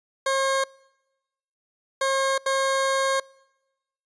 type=tone bursts at uneven times; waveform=20% pulse; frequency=538 Hz; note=C5; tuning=48 cents sharp; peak=-16 dBFS; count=3; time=0.26-0.64 / 2.01-2.38 / 2.46-3.2 s; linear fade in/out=5 ms; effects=noise-tail reverb RT60 1.0 s tail -26 dB re dry + resampled to 22050 Hz